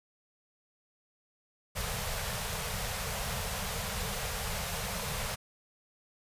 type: band-stop noise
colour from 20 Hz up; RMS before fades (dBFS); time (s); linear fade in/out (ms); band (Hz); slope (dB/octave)
pink; -35; 1.75-5.36; 20; 210 to 420; 96
effects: resampled to 32000 Hz